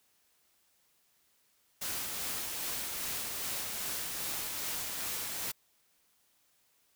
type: noise with tremolo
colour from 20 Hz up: white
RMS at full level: -36 dBFS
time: 1.81-5.52 s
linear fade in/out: 10 ms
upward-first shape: sine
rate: 2.5 Hz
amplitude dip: 25%
effects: white hiss -71 dBFS RMS until 6.95 s

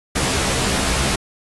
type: noise with comb filter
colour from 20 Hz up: pink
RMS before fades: -19 dBFS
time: 0.15-1.16 s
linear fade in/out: 10 ms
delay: 15 ms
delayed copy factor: +0.9
effects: resampled to 24000 Hz

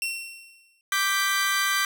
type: tone with exponential decay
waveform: sawtooth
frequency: 2718 Hz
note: F7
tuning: 48 cents flat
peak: -21 dBFS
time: 0.02-0.81 s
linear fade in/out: 1 ms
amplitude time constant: 170 ms
type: chord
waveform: sawtooth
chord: G major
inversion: second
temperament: equal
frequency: 1174.7 / 1568 / 1975.5 Hz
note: D6 / G6 / B6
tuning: 0 / 0 / 0 cents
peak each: -23 / -22 / -24 dBFS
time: 0.92-1.85 s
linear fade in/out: 2 ms
effects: none

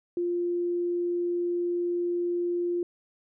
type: tone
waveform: sine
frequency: 349.4 Hz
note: F4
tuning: 1 cent sharp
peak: -25 dBFS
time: 0.17-2.83 s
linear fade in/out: 2 ms
effects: none

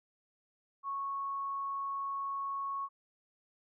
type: tone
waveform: sine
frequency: 1104 Hz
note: C#6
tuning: 7 cents flat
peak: -34 dBFS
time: 0.83-2.89 s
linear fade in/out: 50 ms
effects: none

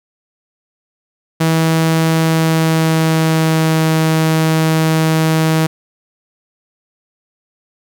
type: tone with pitch glide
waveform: sawtooth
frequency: 161.8 to 159.48 Hz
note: E3 to D#3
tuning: -32 to +43 cents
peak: -7 dBFS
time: 1.4-5.67 s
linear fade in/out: 10 ms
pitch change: -25 cents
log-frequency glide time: 2.11-3.87 s
effects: none

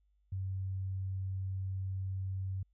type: tone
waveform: sine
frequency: 95.2 Hz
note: F#2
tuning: 50 cents sharp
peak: -34 dBFS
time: 0.32-2.63 s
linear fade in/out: 5 ms
effects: added 50 Hz sine -69 dBFS peak until 2.73 s

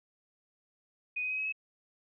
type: tone with pitch steps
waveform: sine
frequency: 2487 / 2509 / 2530 / 2552 / 2575 Hz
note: D#7 / D#7 / D#7 / D#7 / E7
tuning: -1 / +14 / +28 / +43 / -41 cents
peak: -31 dBFS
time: 1.16-1.525 s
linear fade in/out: 10 ms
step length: 73 ms
effects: none

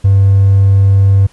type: tone with hard clipping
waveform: triangle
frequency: 98 Hz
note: G2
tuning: in tune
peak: -5 dBFS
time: 0.04-1.27 s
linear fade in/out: 10 ms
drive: 4 dB
effects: pink hiss -47 dBFS RMS until 1.32 s + resampled to 24000 Hz

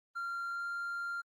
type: tone with pitch glide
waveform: triangle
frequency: 1383 to 1391 Hz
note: F6 to F6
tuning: -17 to -7 cents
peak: -33 dBFS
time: 0.15-1.22 s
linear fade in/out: 20 ms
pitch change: +10 cents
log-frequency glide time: 0.45-0.66 s
effects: tanh soft clip ceiling -29 dBFS + Opus 32 kbps

